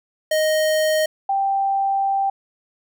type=tone pair in turn; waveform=square / sine; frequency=622.3 / 784.9 Hz; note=D#5 / G5; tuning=0 / +2 cents; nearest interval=major third; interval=402 cents; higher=second; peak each=-17 dBFS; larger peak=neither; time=0.31-1.06 / 1.29-2.3 s; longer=second; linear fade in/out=5 ms; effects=none